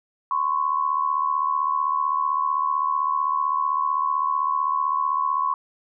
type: tone pair together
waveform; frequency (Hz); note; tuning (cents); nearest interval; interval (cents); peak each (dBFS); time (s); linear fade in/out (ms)
sine; 1024 / 1099.7; C6 / C#6; -38 / -14; minor second; 124; -24 / -22; 0.31-5.54; 2
effects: none